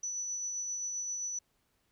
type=tone with tremolo; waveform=sine; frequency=5950 Hz; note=F#8; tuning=9 cents sharp; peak=-33 dBFS; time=0.03-1.39 s; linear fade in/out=5 ms; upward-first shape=sine; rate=7.6 Hz; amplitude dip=25%; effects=pink hiss -75 dBFS RMS until 1.91 s